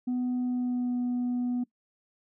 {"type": "tone with pitch glide", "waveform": "sine", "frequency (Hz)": [249, 245.9], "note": ["B3", "B3"], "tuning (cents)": [14, -7], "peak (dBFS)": -24, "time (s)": [0.07, 1.64], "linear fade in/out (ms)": 10, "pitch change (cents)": -21, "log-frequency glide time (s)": [0.44, 0.97], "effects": ["noise-tail reverb RT60 0.1 s tail -21 dB re dry", "tanh soft clip ceiling -25 dBFS"]}